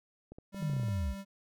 clicks, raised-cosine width 2 ms, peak -34 dBFS, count 10, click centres 0.32 / 0.385 / 0.546 / 0.625 / 0.698 / 0.735 / 0.766 / 0.797 / 0.833 / 0.884 s
square tone with tremolo, 196.4 Hz, G3, 4 cents sharp, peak -39 dBFS, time 0.52-1.25 s, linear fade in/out 50 ms, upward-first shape triangle, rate 3 Hz, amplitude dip 30%
sine linear sweep, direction down, 167.4 to 56 Hz, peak -30 dBFS, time 0.59-1.15 s, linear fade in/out 50 ms
effects none

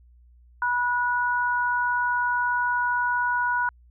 sine tone pair together, 976 / 1462.3 Hz, B5 / F#6, -21 / -21 cents, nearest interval perfect fifth, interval 700 cents, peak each -24 dBFS, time 0.62-3.69 s, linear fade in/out 2 ms, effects added 60 Hz sine -51 dBFS peak until 3.9 s

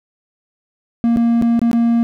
triangle tone with dropouts, 233.4 Hz, A#3, 2 cents sharp, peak -9 dBFS, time 1.04-2.03 s, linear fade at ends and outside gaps 0 ms, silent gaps 1.162-1.171 / 1.415-1.423 / 1.593-1.616 / 1.714-1.731 s, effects none

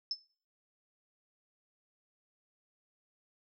sine tone with exponential decay, 5260 Hz, E8, 5 cents flat, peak -28 dBFS, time 0.11-0.22 s, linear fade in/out 2 ms, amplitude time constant 22 ms, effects noise-tail reverb RT60 0.4 s tail -19 dB re dry

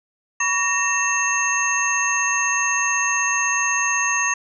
sine tone cluster, 983 / 1124 / 1848 / 2679 / 6420 Hz, B5 / C#6 / A#6 / E7 / G8, -8 / +24 / -16 / +27 / +40 cents, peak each -29 / -26 / -23 / -25 / -22 dBFS, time 0.4-4.34 s, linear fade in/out 5 ms, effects none

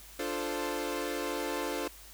sawtooth chord, D minor seventh, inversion none, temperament equal with one note detuned, 293.7 / 347.8 / 440 / 523.3 Hz, D4 / F4 / A4 / C5, 0 / -7 / 0 / 0 cents, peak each -34 dBFS, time 0.19-1.88 s, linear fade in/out 5 ms, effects added 50 Hz sine -54 dBFS peak until 2.13 s + white hiss -52 dBFS RMS until 2.13 s

